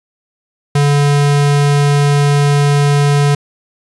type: tone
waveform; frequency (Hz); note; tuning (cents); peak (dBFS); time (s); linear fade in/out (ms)
square; 143.8; D3; -36; -9; 0.75-3.35; 5
effects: resampled to 24000 Hz + 7-bit